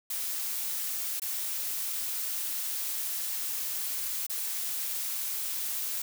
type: noise with dropouts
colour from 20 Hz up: blue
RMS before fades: -33 dBFS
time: 0.1-6.02 s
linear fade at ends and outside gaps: 5 ms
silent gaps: 1.198-1.218 / 4.267-4.297 s
effects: none